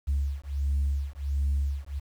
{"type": "beating tone pair", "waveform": "sine", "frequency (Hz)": [69.3, 70.7], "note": ["C#2", "C#2"], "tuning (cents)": [0, 35], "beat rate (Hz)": 1.4, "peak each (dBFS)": -27, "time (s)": [0.07, 2], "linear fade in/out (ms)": 20, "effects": ["tanh soft clip ceiling -20 dBFS", "9-bit"]}